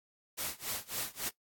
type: noise with tremolo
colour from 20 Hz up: white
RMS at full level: -35 dBFS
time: 0.37-1.3 s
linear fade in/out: 20 ms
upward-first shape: sine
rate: 3.6 Hz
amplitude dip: 95%
effects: noise-tail reverb RT60 0.1 s tail -17 dB re dry + AAC 64 kbps